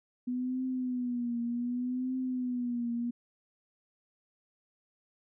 sine tone with vibrato, 246.9 Hz, B3, in tune, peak -30 dBFS, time 0.27-3.11 s, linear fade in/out 10 ms, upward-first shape triangle, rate 0.66 Hz, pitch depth 86 cents each way, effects none

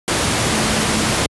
sine tone in noise, 216.7 Hz, A3, 26 cents flat, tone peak -23 dBFS, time 0.5-1.12 s, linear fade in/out 0 ms, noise pink, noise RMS -17 dBFS, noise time 0.08-1.26 s, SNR -9 dB, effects high-pass 80 Hz 12 dB/octave + resampled to 24000 Hz

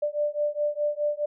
sine beating tone pair, 589 / 593.8 Hz, D5 / D5, +5 / +19 cents, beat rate 4.8 Hz, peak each -27 dBFS, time 0.02-1.26 s, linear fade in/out 10 ms, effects none

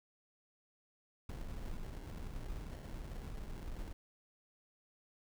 brown noise with sample-and-hold, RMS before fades -44 dBFS, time 1.29-3.93 s, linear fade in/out 5 ms, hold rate 1225 Hz, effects none

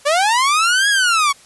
sawtooth linear two-way sweep, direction up then down, 554.4 to 1678 to 1096 Hz, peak -9 dBFS, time 0.05-1.33 s, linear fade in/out 20 ms, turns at 0.89 s, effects white hiss -46 dBFS RMS until 1.45 s + resampled to 24000 Hz

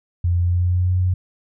sine tone with pitch glide, 87.31 to 91.28 Hz, F2 to F#2, 0 to -23 cents, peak -15 dBFS, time 0.24-1.14 s, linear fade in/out 5 ms, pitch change +77 cents, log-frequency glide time 0.38-0.95 s, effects none

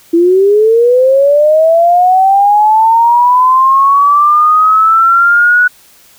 sine linear sweep, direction up, 330 to 1478 Hz, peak -4 dBFS, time 0.13-5.68 s, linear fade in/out 10 ms, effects white hiss -43 dBFS RMS until 6.18 s

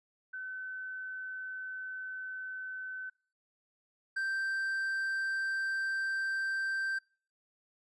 sine / triangle tone pair in turn, 1521 / 1566.5 Hz, F#6 / G6, +47 / -2 cents, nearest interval minor second, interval 51 cents, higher second, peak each -38 / -29 dBFS, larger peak second, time 0.33-3.1 / 4.16-6.99 s, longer second, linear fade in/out 10 ms, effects noise-tail reverb RT60 0.4 s tail -24 dB re dry + resampled to 24000 Hz

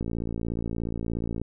click train, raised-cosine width 3 ms, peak -18 dBFS, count 81, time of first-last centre 0.01-1.416 s, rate 56.9 Hz, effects none

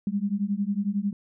sine beating tone pair, 196.5 / 207.5 Hz, G3 / G#3, +4 / -1 cents, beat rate 11 Hz, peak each -27 dBFS, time 0.07-1.13 s, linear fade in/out 2 ms, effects none

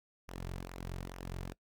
sawtooth tone with flanger, 44.75 Hz, F1, 43 cents sharp, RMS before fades -43 dBFS, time 0.28-1.54 s, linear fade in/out 10 ms, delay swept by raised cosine 0.23 to 4.03 ms, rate 2.3 Hz, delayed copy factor -0.6, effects noise-tail reverb RT60 0.1 s tail -22 dB re dry

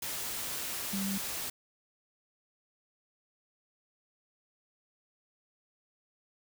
sine tone in noise, 196 Hz, G3, in tune, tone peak -32 dBFS, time 0.93-1.18 s, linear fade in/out 5 ms, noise white, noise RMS -37 dBFS, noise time 0.02-1.5 s, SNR +2 dB, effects none

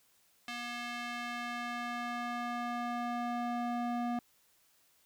square tone with band-pass filter sweep, 240 Hz, B3, 49 cents flat, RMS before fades -37 dBFS, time 0.48-4.19 s, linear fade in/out 2 ms, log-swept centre 2700 to 560 Hz, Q 0.97, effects white hiss -69 dBFS RMS until 5.05 s

